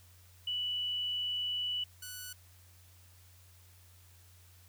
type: tone pair in turn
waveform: sine / 5% pulse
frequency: 2960 / 1482.6 Hz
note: F#7 / F#6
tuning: 0 / +3 cents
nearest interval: octave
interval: 1197 cents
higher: first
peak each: -32 / -31 dBFS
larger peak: second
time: 0.47-1.84 / 2.02-2.33 s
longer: first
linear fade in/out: 5 ms
effects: added 90 Hz sine -58 dBFS peak until 4.68 s + white hiss -63 dBFS RMS until 4.68 s